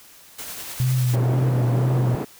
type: noise with tremolo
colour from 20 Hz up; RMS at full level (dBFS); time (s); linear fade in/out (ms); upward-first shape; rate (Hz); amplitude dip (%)
white; -33; 0.38-1.16; 10; sine; 10; 30
type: tone with vibrato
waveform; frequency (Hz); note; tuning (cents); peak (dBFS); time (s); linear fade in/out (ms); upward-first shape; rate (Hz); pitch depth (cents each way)
sine; 125.3; B2; +25; -17; 0.8-2.15; 0; triangle; 2; 60
type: band-pass noise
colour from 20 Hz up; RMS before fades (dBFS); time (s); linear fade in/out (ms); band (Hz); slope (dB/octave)
white; -28; 1.13-2.25; 10; 140 to 450; 12
effects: white hiss -48 dBFS RMS until 2.39 s